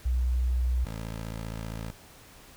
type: tone pair in turn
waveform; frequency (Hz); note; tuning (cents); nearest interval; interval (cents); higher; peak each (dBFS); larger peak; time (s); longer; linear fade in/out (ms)
sine / 15% pulse; 62 / 55.24; B1 / A1; +7 / +8; major second; 199; first; -23 / -28; first; 0.05-0.85 / 0.85-1.91; second; 10
effects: pink hiss -52 dBFS RMS until 2.56 s